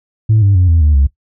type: tone with pitch steps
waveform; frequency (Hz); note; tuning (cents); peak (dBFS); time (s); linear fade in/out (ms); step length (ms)
sine; 109.1 / 99.47 / 90.69 / 82.68 / 75.38 / 68.73; A2 / G2 / F#2 / E2 / D2 / C#2; -14 / +26 / -34 / +6 / +46 / -14; -5; 0.29-1.07; 10; 130
effects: noise-tail reverb RT60 0.1 s tail -19 dB re dry + tanh soft clip ceiling -4 dBFS